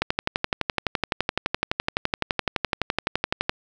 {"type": "click train", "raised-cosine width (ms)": 0.3, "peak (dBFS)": -5, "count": 42, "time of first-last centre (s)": [0.02, 3.495], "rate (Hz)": 11.8, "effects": []}